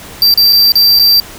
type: tone with dropouts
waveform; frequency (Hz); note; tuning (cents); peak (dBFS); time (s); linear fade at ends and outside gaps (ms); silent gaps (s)
square; 4692; D8; -2; -5; 0.22-1.2; 1; 0.34-0.375 / 0.525-0.529 / 0.72-0.755 / 0.99-0.996
effects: pink hiss -31 dBFS RMS until 1.38 s